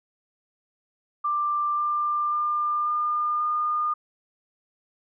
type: tone with pitch steps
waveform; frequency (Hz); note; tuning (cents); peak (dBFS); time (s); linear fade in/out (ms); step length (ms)
sine; 1183 / 1191.2 / 1199.5 / 1207.9 / 1216.3; D6 / D6 / D6 / D6 / D#6; +12 / +24 / +36 / +48 / -40; -22; 1.24-3.94; 10; 540
effects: none